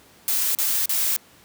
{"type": "noise bursts", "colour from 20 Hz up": "blue", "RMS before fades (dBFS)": -22, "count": 3, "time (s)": [0.28, 1.164], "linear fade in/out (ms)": 0, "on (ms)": 270, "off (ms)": 37, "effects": ["pink hiss -52 dBFS RMS until 1.44 s", "high-pass 100 Hz 12 dB/octave"]}